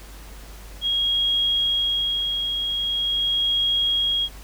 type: tone with tremolo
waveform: sine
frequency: 3283 Hz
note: G#7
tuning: 21 cents flat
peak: -18 dBFS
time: 0.81-4.29 s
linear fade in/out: 50 ms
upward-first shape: sine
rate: 0.43 Hz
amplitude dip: 40%
effects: added 50 Hz sine -39 dBFS peak until 4.43 s + pink hiss -45 dBFS RMS until 4.43 s